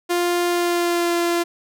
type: tone with pitch glide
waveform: sawtooth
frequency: 350 to 343.6 Hz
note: F4 to F4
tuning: +4 to -28 cents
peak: -14 dBFS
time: 0.09-1.44 s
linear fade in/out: 20 ms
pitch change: -32 cents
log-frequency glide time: 0.48-1.15 s
effects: none